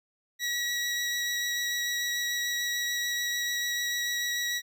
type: tone with vibrato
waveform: 20% pulse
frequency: 1924 Hz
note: B6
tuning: 46 cents flat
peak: -23 dBFS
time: 0.39-4.62 s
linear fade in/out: 50 ms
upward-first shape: sine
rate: 6.8 Hz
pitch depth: 9 cents each way
effects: none